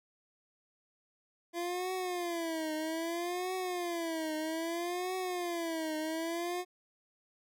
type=tone with vibrato; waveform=25% pulse; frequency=340 Hz; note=F4; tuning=46 cents flat; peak=-30 dBFS; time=1.53-6.65 s; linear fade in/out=50 ms; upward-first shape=triangle; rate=0.62 Hz; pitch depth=170 cents each way; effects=none